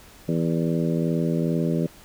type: harmonic tone with a mistuned harmonic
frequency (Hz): 82.41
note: E2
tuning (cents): 0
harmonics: 2 / 3 / 4 / 5 / 6 / 7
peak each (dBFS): -23 / -27 / -29 / -31 / -33 / -34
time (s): 0.28-1.87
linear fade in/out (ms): 10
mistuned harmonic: 7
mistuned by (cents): +35
effects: pink hiss -49 dBFS RMS until 2.04 s